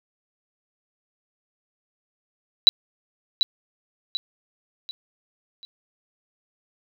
sine tone with echo, 3943 Hz, B7, 4 cents flat, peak -7 dBFS, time 2.67-2.69 s, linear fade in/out 0 ms, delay 740 ms, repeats 4, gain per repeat -8 dB, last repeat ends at 5.65 s, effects none

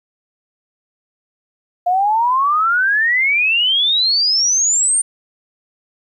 sine exponential sweep, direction up, 698.5 to 9020 Hz, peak -12 dBFS, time 1.86-5.02 s, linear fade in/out 10 ms, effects 9-bit

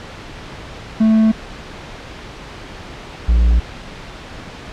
triangle tone pair in turn, 220 / 57.99 Hz, A3 / A#1, 0 / -8 cents, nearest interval octave + major seventh, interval 2308 cents, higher first, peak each -7 dBFS, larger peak neither, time 1-1.32 / 3.28-3.6 s, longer neither, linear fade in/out 10 ms, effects pink hiss -33 dBFS RMS until 4.72 s + low-pass 4000 Hz 12 dB/octave

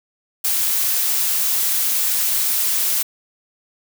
blue noise, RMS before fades -19 dBFS, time 0.44-3.03 s, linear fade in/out 10 ms, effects none

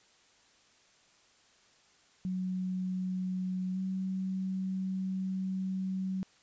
sine tone with pitch glide, 185 to 188.78 Hz, F#3 to F#3, 0 to +35 cents, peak -31 dBFS, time 2.25-6.23 s, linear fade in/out 0 ms, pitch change +35 cents, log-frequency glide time 3.73-3.78 s, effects white hiss -64 dBFS RMS until 6.42 s + resampled to 16000 Hz

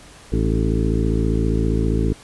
harmonic tone with a mistuned harmonic, 55 Hz, A1, in tune, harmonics 1 / 2 / 3 / 4 / 5 / 6 / 7 / 8, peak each -20 / -23 / -25 / -26 / -27 / -28 / -28 / -29 dBFS, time 0.32-2.13 s, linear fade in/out 5 ms, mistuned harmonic 6, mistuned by -51 cents, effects pink hiss -44 dBFS RMS until 2.23 s + resampled to 24000 Hz

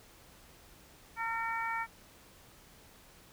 harmonic tone, 455.9 Hz, A#4, 39 cents flat, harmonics 2 / 3 / 4 / 5, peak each -36 / -38 / -39 / -40 dBFS, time 1.16-1.87 s, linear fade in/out 50 ms, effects pink hiss -58 dBFS RMS until 3.32 s

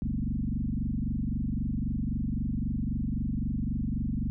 sine tone with frequency modulation, 138.4 Hz, C#3, 2 cents flat, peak -27 dBFS, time 0.02-4.3 s, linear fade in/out 0 ms, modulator 23.8 Hz, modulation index 4.8, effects none

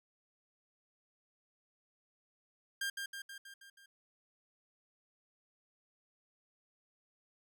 sawtooth tone with echo, 1600 Hz, G6, 35 cents sharp, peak -31 dBFS, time 2.81-2.9 s, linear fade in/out 5 ms, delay 160 ms, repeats 6, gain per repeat -4 dB, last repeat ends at 3.86 s, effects none

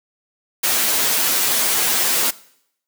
white noise with comb filter, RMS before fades -18 dBFS, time 0.63-2.31 s, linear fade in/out 10 ms, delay 10 ms, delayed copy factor -0.8, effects noise-tail reverb RT60 0.7 s tail -20 dB re dry + high-pass 200 Hz 12 dB/octave

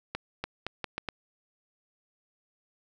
accelerating click train, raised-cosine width 0.3 ms, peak -16 dBFS, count 6, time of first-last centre 0.15-1.088 s, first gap 290 ms, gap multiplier 0.78, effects none

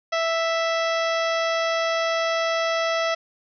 harmonic tone, 659.3 Hz, E5, in tune, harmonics 1 / 2 / 3 / 4 / 5 / 6 / 7 / 8 / 9, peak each -23 / -27 / -29 / -34 / -34 / -39 / -41 / -36 / -41 dBFS, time 0.12-3.15 s, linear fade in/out 10 ms, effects none

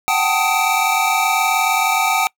square tone cluster, 746 / 785 / 885 / 1254 / 2328 Hz, F#5 / G5 / A5 / D#6 / D7, +14 / +2 / +10 / +13 / -16 cents, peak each -22 dBFS, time 0.08-2.27 s, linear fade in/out 0 ms, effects noise-tail reverb RT60 0.1 s tail -24 dB re dry

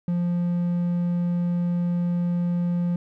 triangle tone, 174.61 Hz, F3, in tune, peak -19 dBFS, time 0.08-2.96 s, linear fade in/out 2 ms, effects none

